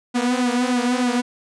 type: tone with flanger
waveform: sawtooth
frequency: 246.9 Hz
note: B3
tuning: in tune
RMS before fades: -20 dBFS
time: 0.14-1.22 s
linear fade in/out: 20 ms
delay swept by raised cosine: 1.7 to 6.5 ms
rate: 3.3 Hz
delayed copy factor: -0.75
effects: resampled to 22050 Hz